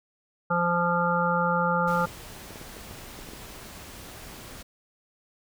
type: harmonic tone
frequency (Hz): 173.4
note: F3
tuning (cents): -12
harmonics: 1 / 3 / 5 / 7 / 8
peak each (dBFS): -28 / -28 / -28 / -28 / -28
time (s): 0.5-2.06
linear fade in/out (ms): 10
type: noise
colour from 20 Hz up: pink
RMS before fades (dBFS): -43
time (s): 1.87-4.63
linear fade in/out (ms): 10
type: clicks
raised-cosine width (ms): 2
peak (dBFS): -30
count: 9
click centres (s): 2.07 / 2.507 / 2.558 / 2.614 / 2.768 / 2.911 / 3.19 / 3.288 / 3.335
effects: none